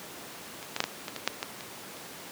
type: clicks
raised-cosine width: 0.2 ms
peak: -23 / -12 / -6 / -10 / -17 / -17 / -6 / -13 / -21 / -28 dBFS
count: 10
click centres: 0.628 / 0.764 / 0.804 / 0.84 / 1.082 / 1.163 / 1.276 / 1.429 / 1.608 / 1.969 s
effects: pink hiss -43 dBFS RMS until 2.31 s + high-pass 200 Hz 12 dB/octave